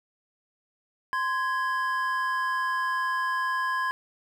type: tone pair together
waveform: triangle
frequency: 1038.7 / 1661 Hz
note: C6 / G#6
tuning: -13 / 0 cents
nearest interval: minor sixth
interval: 813 cents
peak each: -25 / -27 dBFS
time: 1.13-3.91 s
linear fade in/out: 0 ms
effects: none